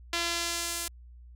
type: tone with band-pass filter sweep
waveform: sawtooth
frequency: 340.9 Hz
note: F4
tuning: 42 cents flat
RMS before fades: -32 dBFS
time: 0.13-0.88 s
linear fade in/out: 2 ms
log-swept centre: 3700 to 10000 Hz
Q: 0.86
effects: added 60 Hz sine -47 dBFS peak until 1.35 s